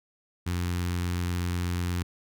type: tone with notch filter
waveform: sawtooth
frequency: 88.2 Hz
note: F2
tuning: 18 cents sharp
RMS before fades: -29 dBFS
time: 0.46-2.03 s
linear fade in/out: 10 ms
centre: 600 Hz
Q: 0.83
effects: none